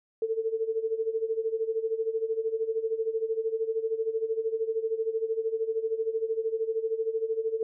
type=tone with tremolo; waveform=sine; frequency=446.6 Hz; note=A4; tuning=26 cents sharp; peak=-23 dBFS; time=0.22-7.63 s; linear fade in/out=2 ms; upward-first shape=sine; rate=13 Hz; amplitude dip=80%; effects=none